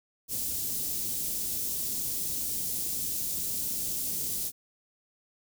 white band-stop noise, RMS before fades -32 dBFS, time 0.28-4.52 s, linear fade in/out 50 ms, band 310 to 6100 Hz, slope 12 dB/octave, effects none

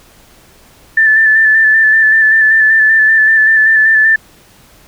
sine tone with vibrato, 1760 Hz, A6, in tune, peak -5 dBFS, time 0.97-4.16 s, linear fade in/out 5 ms, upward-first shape square, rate 5.2 Hz, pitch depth 21 cents each way, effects pink hiss -44 dBFS RMS until 4.87 s

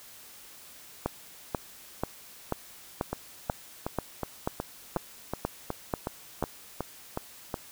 two click trains, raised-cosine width 1 ms, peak -16 / -13 dBFS, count 13 / 12, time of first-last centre 3.13-7.542 / 1.06-6.426 s, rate 2.72 / 2.05 Hz, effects white hiss -50 dBFS RMS until 7.71 s

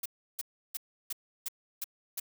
blue noise bursts, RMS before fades -35 dBFS, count 7, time 0.03-2.199 s, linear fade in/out 5 ms, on 27 ms, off 330 ms, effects none

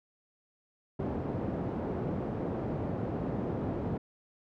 pink band-pass noise, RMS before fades -34 dBFS, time 0.99-3.98 s, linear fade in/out 10 ms, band 110 to 540 Hz, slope 12 dB/octave, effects none

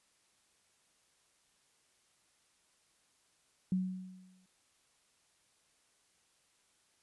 sine tone with exponential decay, 185.5 Hz, F#3, 5 cents sharp, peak -27 dBFS, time 3.72-4.46 s, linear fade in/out 2 ms, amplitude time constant 160 ms, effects white hiss -72 dBFS RMS until 7.02 s + resampled to 24000 Hz

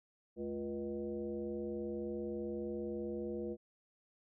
sine tone with frequency modulation, 349.2 Hz, F4, in tune, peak -37 dBFS, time 0.36-3.57 s, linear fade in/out 50 ms, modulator 135 Hz, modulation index 1.3, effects none

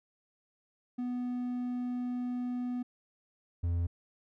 triangle tone pair in turn, 246.9 / 85.79 Hz, B3 / F2, 0 / -30 cents, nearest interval octave + tritone, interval 1830 cents, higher first, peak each -30 / -26 dBFS, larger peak second, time 0.98-2.83 / 3.63-3.87 s, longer first, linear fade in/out 10 ms, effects none

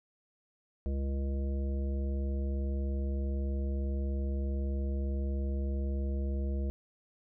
harmonic tone, 68.4 Hz, C#2, 23 cents flat, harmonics 1 / 3 / 5 / 7 / 9, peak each -30 / -40 / -44 / -47 / -49 dBFS, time 0.86-6.7 s, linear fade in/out 0 ms, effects none

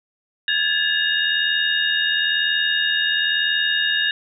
sine tone cluster, 1653 / 1734 / 2838 / 3721 Hz, G#6 / A6 / F7 / A#7, -9 / -26 / +27 / -4 cents, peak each -23 dBFS, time 0.48-4.11 s, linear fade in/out 2 ms, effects none

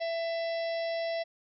harmonic tone, 666 Hz, E5, 18 cents sharp, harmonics 1 / 3 / 4 / 5 / 6 / 7 / 8, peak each -30 / -41 / -48 / -49 / -48 / -50 / -47 dBFS, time 0-1.24 s, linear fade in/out 20 ms, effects none

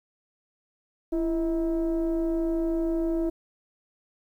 sine tone with frequency modulation, 333.4 Hz, E4, 20 cents sharp, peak -22 dBFS, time 1.12-3.3 s, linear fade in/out 10 ms, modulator 307 Hz, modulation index 0.59, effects tanh soft clip ceiling -20 dBFS + 10-bit

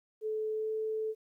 sine tone with pitch glide, 433.5 to 437 Hz, A4 to A4, -26 to -12 cents, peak -31 dBFS, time 0.21-1.15 s, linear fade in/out 50 ms, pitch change +14 cents, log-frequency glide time 0.52-0.71 s, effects 12-bit

